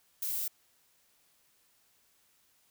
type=noise; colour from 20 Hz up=violet; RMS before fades=-34 dBFS; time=0.22-0.48 s; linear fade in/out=5 ms; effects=white hiss -69 dBFS RMS until 2.7 s